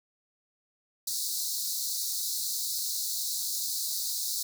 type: high-pass noise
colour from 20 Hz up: pink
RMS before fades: -32 dBFS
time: 1.07-4.43 s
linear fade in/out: 5 ms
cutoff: 3900 Hz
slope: 96 dB/octave
effects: none